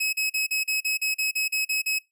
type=tone bursts; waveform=sawtooth; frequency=2561 Hz; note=D#7; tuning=49 cents sharp; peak=-20 dBFS; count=12; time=0-1.989 s; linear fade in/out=10 ms; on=130 ms; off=39 ms; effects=noise-tail reverb RT60 0.2 s tail -23 dB re dry